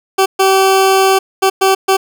20% pulse tone bursts at uneven times, 384.5 Hz, G4, 33 cents flat, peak -3 dBFS, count 5, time 0.18-0.26 / 0.39-1.19 / 1.42-1.5 / 1.61-1.75 / 1.88-1.97 s, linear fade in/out 10 ms, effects none

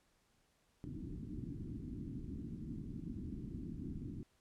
white low-pass noise, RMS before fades -45 dBFS, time 0.84-4.23 s, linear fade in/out 0 ms, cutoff 310 Hz, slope 48 dB/octave, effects pink hiss -75 dBFS RMS until 4.4 s + low-pass 11000 Hz 12 dB/octave

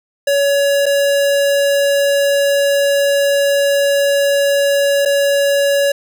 square tone with dropouts, 563 Hz, C#5, 27 cents sharp, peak -12 dBFS, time 0.27-5.92 s, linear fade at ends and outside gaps 5 ms, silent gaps 0.858-0.863 / 5.052-5.057 s, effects none

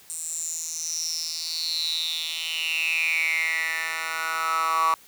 10% pulse tone with high-pass filter sweep, 162.1 Hz, E3, 29 cents flat, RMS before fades -27 dBFS, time 0.1-4.94 s, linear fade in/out 0 ms, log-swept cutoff 8300 to 1100 Hz, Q 9.8, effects white hiss -52 dBFS RMS until 5.07 s

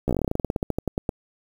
slowing click train, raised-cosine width 2 ms, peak -10 dBFS, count 22, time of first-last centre 0.08-1.092 s, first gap 14 ms, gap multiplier 1.11, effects 7-bit

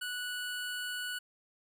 25% pulse tone, 1475 Hz, F#6, 6 cents flat, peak -32 dBFS, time 0.01-1.19 s, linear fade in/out 10 ms, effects none

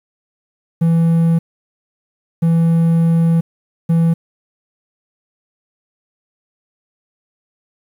triangle tone bursts at uneven times, 165.9 Hz, E3, 11 cents sharp, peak -8 dBFS, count 3, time 0.81-1.39 / 2.42-3.41 / 3.89-4.14 s, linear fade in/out 10 ms, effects 8-bit

